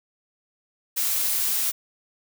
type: noise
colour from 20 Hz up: blue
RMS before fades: -24 dBFS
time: 0.96-1.72 s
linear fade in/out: 20 ms
effects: none